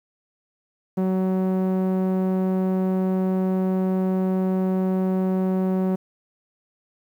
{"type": "tone with low-pass filter", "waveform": "sawtooth", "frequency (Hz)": 187.3, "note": "F#3", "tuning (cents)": 21, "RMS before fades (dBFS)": -22, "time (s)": [0.97, 5.96], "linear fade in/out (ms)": 10, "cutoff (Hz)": 670, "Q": 0.6, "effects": ["9-bit"]}